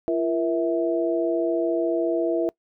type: tone cluster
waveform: sine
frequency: 339.6 / 473.8 / 653 Hz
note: F4 / A#4 / E5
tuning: -48 / +28 / -17 cents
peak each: -23 / -27 / -25 dBFS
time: 0.08-2.49 s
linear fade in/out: 0 ms
effects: noise-tail reverb RT60 0.1 s tail -24 dB re dry